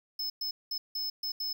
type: tone bursts at uneven times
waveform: square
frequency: 5210 Hz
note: E8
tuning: 21 cents flat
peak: -32 dBFS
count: 6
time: 0.19-0.3 / 0.41-0.51 / 0.71-0.78 / 0.95-1.1 / 1.23-1.32 / 1.4-1.53 s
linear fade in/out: 5 ms
effects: none